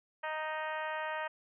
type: harmonic tone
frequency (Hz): 311.1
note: D#4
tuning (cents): 0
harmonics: 2 / 3 / 4 / 5 / 6 / 7 / 8 / 9 / 10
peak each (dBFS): -40 / -39 / -44 / -43 / -42 / -53 / -49 / -54 / -55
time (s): 0.23-1.28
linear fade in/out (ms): 10
effects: none